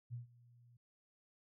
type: tone with ADSR envelope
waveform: sine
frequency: 120 Hz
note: B2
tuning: 49 cents flat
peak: -40 dBFS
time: 0.1-0.77 s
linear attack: 35 ms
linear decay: 130 ms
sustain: -22 dB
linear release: 6 ms
effects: none